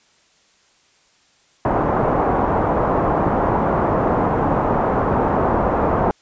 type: low-pass noise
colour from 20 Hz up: white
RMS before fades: -18 dBFS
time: 1.65-6.11 s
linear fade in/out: 0 ms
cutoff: 1000 Hz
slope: 24 dB/octave
effects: white hiss -57 dBFS RMS until 6.21 s + resampled to 16000 Hz